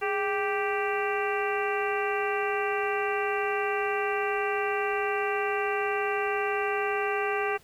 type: harmonic tone with a mistuned harmonic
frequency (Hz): 392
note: G4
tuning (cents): 0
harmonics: 1 / 2 / 3 / 4 / 5 / 6 / 7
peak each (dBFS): -29 / -32 / -34 / -35 / -36 / -37 / -37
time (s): 0.01-7.58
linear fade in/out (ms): 20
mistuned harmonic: 1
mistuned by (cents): +94
effects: pink hiss -58 dBFS RMS until 7.63 s